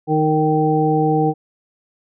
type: harmonic tone with a mistuned harmonic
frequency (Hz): 155.56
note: D#3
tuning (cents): 0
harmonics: 1 / 2 / 3 / 5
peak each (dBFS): -19 / -19 / -19 / -19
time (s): 0.07-1.34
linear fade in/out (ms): 50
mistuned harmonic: 3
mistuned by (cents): -16
effects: none